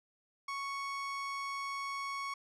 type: tone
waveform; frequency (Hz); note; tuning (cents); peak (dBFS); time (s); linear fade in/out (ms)
30% pulse; 1108.7; C#6; 0; -34; 0.48-2.34; 5
effects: low-pass 7000 Hz 12 dB/octave